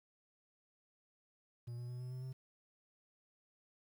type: tone with pitch steps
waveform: triangle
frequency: 119.6 / 121.62 / 123.67 / 125.76 / 127.89 / 130.05 Hz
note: A#2 / B2 / B2 / B2 / C3 / C3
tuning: +45 / -26 / +3 / +32 / -39 / -10 cents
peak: -40 dBFS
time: 1.67-2.33 s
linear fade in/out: 10 ms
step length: 110 ms
effects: 11-bit